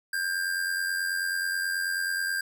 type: tone with amplitude modulation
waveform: square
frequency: 1593 Hz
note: G6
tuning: 27 cents sharp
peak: -25 dBFS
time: 0.13-2.41 s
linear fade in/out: 5 ms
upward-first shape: sine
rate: 89.3 Hz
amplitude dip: 55%
effects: none